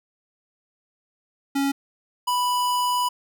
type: tone pair in turn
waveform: square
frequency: 277.2 / 987.8 Hz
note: C#4 / B5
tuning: 0 / 0 cents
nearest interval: octave + minor seventh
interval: 2200 cents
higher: second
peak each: -21 dBFS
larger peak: neither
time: 1.55-1.72 / 2.27-3.09 s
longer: second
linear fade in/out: 10 ms
effects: none